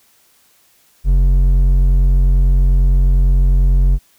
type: tone with hard clipping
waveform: sine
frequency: 45.6 Hz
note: F#1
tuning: 24 cents flat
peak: -10 dBFS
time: 1.04-3.99 s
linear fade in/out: 50 ms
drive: 6 dB
effects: white hiss -54 dBFS RMS until 4.18 s